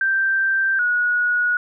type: tone pair in turn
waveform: sine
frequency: 1568 / 1456.3 Hz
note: G6 / F#6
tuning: 0 / -28 cents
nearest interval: minor second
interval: 128 cents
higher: first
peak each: -16 dBFS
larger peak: neither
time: 0.01-0.79 / 0.79-1.57 s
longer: neither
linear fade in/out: 2 ms
effects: none